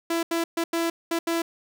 sawtooth tone bursts at uneven times, 334.1 Hz, E4, 23 cents sharp, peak -19 dBFS, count 6, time 0.1-0.23 / 0.31-0.44 / 0.57-0.64 / 0.73-0.9 / 1.11-1.19 / 1.27-1.42 s, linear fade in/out 5 ms, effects none

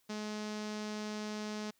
sawtooth tone with low-pass filter, 212.1 Hz, G#3, 37 cents sharp, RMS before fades -40 dBFS, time 0.09-1.71 s, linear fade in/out 10 ms, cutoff 5700 Hz, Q 2.1, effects white hiss -73 dBFS RMS until 1.79 s

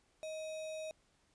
sine tone with sample-and-hold, 628 Hz, D#5, 16 cents sharp, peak -40 dBFS, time 0.23-0.91 s, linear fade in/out 0 ms, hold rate 3150 Hz, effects pink hiss -73 dBFS RMS until 1.34 s + resampled to 22050 Hz

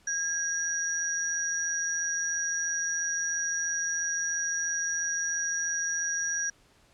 sine tone pair together, 1631 / 5767 Hz, G#6 / F#8, -32 / -45 cents, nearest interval octave + minor seventh, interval 2187 cents, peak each -31 / -29 dBFS, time 0.07-6.5 s, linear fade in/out 5 ms, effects pink hiss -62 dBFS RMS until 6.93 s + low-pass 9000 Hz 12 dB/octave

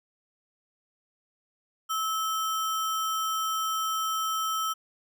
sine tone with sample-and-hold, 1300 Hz, E6, 24 cents flat, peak -26 dBFS, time 1.89-4.74 s, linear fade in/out 20 ms, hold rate 4410 Hz, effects none

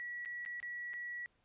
sine tone with dropouts, 1933 Hz, B6, 38 cents flat, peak -40 dBFS, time 0-1.26 s, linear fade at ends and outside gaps 0 ms, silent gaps 0.25-0.258 / 0.451-0.461 / 0.601-0.628 / 0.934-0.939 s, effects pink hiss -75 dBFS RMS until 1.44 s + resampled to 8000 Hz

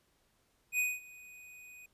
square tone with ADSR envelope, 2489 Hz, D#7, in tune, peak -28 dBFS, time 0.72-1.86 s, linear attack 68 ms, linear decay 210 ms, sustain -23 dB, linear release 4 ms, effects pink hiss -73 dBFS RMS until 1.93 s + resampled to 32000 Hz

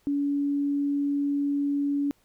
sine tone, 284.4 Hz, C#4, 45 cents sharp, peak -23 dBFS, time 0.07-2.11 s, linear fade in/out 0 ms, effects pink hiss -66 dBFS RMS until 2.24 s

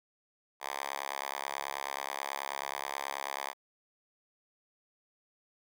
5% pulse tone with high-pass filter, 69.3 Hz, C#2, in tune, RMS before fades -38 dBFS, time 0.6-3.54 s, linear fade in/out 50 ms, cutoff 1000 Hz, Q 1.8, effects none

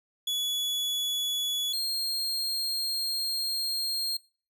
40% pulse tone pair in turn, 3400 / 4221 Hz, G#7 / C8, +40 / +14 cents, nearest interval major third, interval 374 cents, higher second, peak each -26 dBFS, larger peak neither, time 0.27-1.73 / 1.73-4.17 s, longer second, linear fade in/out 5 ms, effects noise-tail reverb RT60 0.4 s tail -23 dB re dry

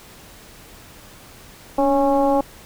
sine tone with frequency modulation, 554.4 Hz, C#5, in tune, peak -14 dBFS, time 1.78-2.41 s, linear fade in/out 5 ms, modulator 271 Hz, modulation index 1.3, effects pink hiss -44 dBFS RMS until 2.65 s

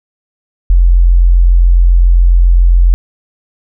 sine tone, 43.65 Hz, F1, in tune, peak -3 dBFS, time 0.7-2.94 s, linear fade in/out 0 ms, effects none

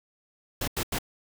pink noise bursts, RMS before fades -29 dBFS, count 3, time 0.61-0.987 s, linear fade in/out 5 ms, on 67 ms, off 88 ms, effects none

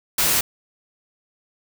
white noise, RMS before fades -19 dBFS, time 0.18-0.41 s, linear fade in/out 5 ms, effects none

